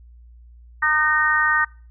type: harmonic tone with a mistuned harmonic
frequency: 305.7 Hz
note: D#4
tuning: 30 cents flat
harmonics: 3 / 4 / 5 / 6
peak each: -27 / -22 / -21 / -19 dBFS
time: 0.82-1.65 s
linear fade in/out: 10 ms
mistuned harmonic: 6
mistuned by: +16 cents
effects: noise-tail reverb RT60 0.4 s tail -24 dB re dry + added 59 Hz sine -43 dBFS peak until 1.9 s

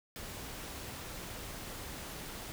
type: noise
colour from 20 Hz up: pink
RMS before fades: -44 dBFS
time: 0.16-2.52 s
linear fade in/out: 0 ms
effects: none

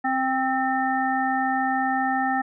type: harmonic tone with a mistuned harmonic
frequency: 262.7 Hz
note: C4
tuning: 7 cents sharp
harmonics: 1 / 3 / 5 / 7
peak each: -27 / -23 / -31 / -28 dBFS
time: 0.04-2.42 s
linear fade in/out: 10 ms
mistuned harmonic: 7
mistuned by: -24 cents
effects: none

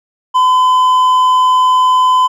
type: tone with hard clipping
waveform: triangle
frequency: 1015 Hz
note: B5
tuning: 47 cents sharp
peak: -8 dBFS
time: 0.34-2.28 s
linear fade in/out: 20 ms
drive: 7 dB
effects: none

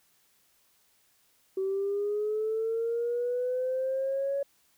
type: linear sweep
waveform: sine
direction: up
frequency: 380 to 561 Hz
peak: -26 dBFS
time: 1.57-4.43 s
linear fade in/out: 5 ms
effects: tanh soft clip ceiling -22 dBFS + white hiss -67 dBFS RMS until 4.77 s

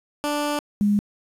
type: tone pair in turn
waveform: 15% pulse / sine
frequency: 293.7 / 205.4 Hz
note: D4 / G#3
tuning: 0 / -19 cents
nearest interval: tritone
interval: 619 cents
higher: first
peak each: -16 dBFS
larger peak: neither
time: 0.24-0.59 / 0.81-0.99 s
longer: first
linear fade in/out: 0 ms
effects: resampled to 32000 Hz + 8-bit

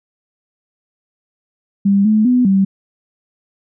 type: tone with pitch steps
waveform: sine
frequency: 198.7 / 215.2 / 249 / 193.8 Hz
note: G3 / A3 / B3 / G3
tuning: +24 / -38 / +14 / -20 cents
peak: -9 dBFS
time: 1.85-2.65 s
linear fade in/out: 10 ms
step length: 200 ms
effects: none

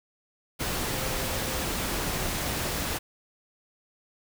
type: tone in noise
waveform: sine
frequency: 523 Hz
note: C5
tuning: 1 cent flat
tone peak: -39 dBFS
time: 0.93-1.65 s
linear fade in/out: 20 ms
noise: pink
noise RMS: -30 dBFS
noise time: 0.59-2.99 s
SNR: -12 dB
effects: none

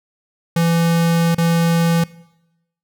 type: tone with dropouts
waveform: square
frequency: 167.7 Hz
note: E3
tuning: 30 cents sharp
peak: -14 dBFS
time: 0.56-2.04 s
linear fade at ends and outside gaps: 5 ms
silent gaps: 1.348-1.381 s
effects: noise-tail reverb RT60 0.9 s tail -21 dB re dry

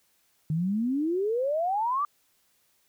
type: exponential sweep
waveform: sine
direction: up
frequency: 150.1 to 1205 Hz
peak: -24 dBFS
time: 0.5-2.05 s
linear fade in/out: 2 ms
effects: white hiss -68 dBFS RMS until 2.88 s

